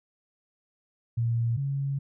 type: tone pair in turn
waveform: sine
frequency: 116.54 / 138.59 Hz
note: A#2 / C#3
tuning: 0 / 0 cents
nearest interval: minor third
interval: 300 cents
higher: second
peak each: -23 / -26 dBFS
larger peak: first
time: 1.17-1.57 / 1.57-1.99 s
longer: second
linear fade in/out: 10 ms
effects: none